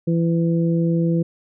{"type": "harmonic tone", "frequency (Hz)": 167.3, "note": "E3", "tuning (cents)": 26, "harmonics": [1, 2, 3], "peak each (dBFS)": [-17, -23, -27], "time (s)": [0.07, 1.23], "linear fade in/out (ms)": 10, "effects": []}